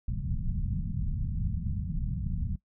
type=low-pass noise; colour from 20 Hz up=pink; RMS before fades=-31 dBFS; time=0.08-2.56 s; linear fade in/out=5 ms; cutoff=200 Hz; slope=48 dB/octave; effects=noise-tail reverb RT60 0.1 s tail -20 dB re dry